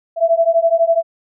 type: beating tone pair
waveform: sine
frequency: 659.3 / 671.3 Hz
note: E5 / E5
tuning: 0 / +31 cents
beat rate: 12 Hz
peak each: -14 dBFS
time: 0.16-1.03 s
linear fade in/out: 50 ms
effects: none